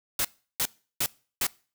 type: noise bursts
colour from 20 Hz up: white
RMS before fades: -26 dBFS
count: 4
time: 0.19-1.468 s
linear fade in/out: 2 ms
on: 57 ms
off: 350 ms
effects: noise-tail reverb RT60 0.4 s tail -23 dB re dry